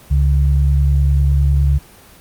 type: tone pair together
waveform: sine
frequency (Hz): 70.12 / 140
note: C#2 / C#3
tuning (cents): +20 / +18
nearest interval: octave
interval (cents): 1198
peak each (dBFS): -11 / -17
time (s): 0.1-1.79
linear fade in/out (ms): 20
effects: pink hiss -43 dBFS RMS until 2.2 s + Opus 24 kbps